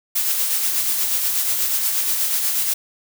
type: noise with tremolo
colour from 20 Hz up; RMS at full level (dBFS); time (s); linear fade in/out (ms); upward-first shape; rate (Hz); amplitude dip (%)
blue; -19; 0.15-2.74; 10; sine; 8.3; 35
effects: none